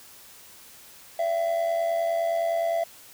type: tone with amplitude modulation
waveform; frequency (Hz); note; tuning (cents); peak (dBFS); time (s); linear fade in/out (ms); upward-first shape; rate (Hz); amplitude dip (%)
triangle; 670; E5; +28; -18; 1.19-2.84; 5; sine; 89.7; 60
effects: white hiss -49 dBFS RMS until 3.13 s